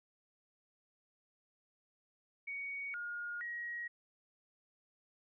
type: tone with pitch steps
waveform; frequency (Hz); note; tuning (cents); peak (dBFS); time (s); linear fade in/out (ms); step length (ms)
sine; 2239 / 1427 / 1897; C#7 / F6 / A#6; +17 / +37 / +30; -39; 2.47-3.88; 10; 470
effects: none